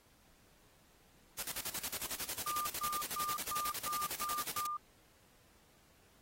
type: noise with tremolo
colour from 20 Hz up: white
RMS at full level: -39 dBFS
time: 1.38-4.67 s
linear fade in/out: 10 ms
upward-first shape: square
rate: 11 Hz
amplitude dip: 80%
type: tone bursts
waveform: sine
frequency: 1200 Hz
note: D6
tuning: 37 cents sharp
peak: -36 dBFS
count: 7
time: 2.46-4.77 s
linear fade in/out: 5 ms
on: 210 ms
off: 140 ms
effects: pink hiss -67 dBFS RMS until 6.21 s + AAC 48 kbps